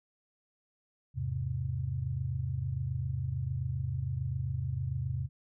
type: chord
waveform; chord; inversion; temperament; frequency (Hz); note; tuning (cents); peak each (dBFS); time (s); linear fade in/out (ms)
sine; E augmented; none; equal; 82.41 / 103.83 / 130.81; E2 / G#2 / B#2; 0 / 0 / 0; -37 / -37 / -33; 1.14-5.29; 50
effects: none